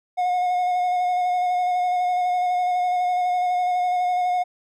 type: tone with vibrato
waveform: triangle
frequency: 722 Hz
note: F#5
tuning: 43 cents flat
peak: -17 dBFS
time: 0.17-4.44 s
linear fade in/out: 20 ms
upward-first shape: square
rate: 12 Hz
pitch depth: 15 cents each way
effects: none